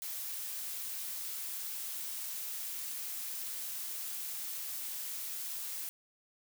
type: noise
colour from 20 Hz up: blue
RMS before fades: -40 dBFS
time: 0.02-5.89 s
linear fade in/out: 0 ms
effects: none